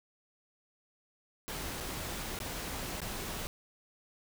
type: noise with dropouts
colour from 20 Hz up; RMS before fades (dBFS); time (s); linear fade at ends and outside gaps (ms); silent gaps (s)
pink; -39; 1.48-3.47; 0; 1.802-1.807 / 2.389-2.402 / 3.004-3.017
effects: none